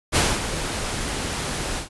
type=noise with ADSR envelope; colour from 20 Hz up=pink; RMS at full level=-17 dBFS; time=0.12-1.89 s; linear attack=39 ms; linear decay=240 ms; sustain=-10 dB; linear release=120 ms; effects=resampled to 24000 Hz